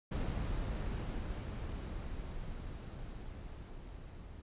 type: noise with level ramp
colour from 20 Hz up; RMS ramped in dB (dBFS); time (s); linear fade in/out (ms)
brown; -35 to -50; 0.11-4.42; 10
effects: resampled to 8000 Hz